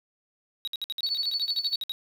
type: tone bursts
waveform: triangle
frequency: 3822 Hz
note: A#7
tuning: 43 cents sharp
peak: -27 dBFS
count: 16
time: 0.65-1.92 s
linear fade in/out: 0 ms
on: 25 ms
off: 58 ms
type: tone with tremolo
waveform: sine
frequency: 4454 Hz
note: C#8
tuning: 7 cents sharp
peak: -23 dBFS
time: 1.03-1.76 s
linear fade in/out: 2 ms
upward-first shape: sine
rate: 13 Hz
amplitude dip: 85%
effects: 9-bit